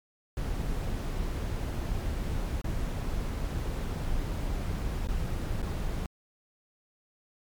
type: noise with dropouts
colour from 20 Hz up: brown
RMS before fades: -31 dBFS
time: 0.37-6.06 s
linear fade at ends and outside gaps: 1 ms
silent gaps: 2.615-2.643 / 5.073-5.086 / 5.619-5.627 s
effects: MP3 96 kbps